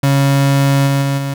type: tone with level steps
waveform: 35% pulse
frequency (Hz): 138.59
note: C#3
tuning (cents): 0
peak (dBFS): -8 / -10 / -12 / -16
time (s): 0.03-1.34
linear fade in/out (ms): 5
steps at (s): 0.86 / 1.01 / 1.17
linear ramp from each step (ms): 20
effects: none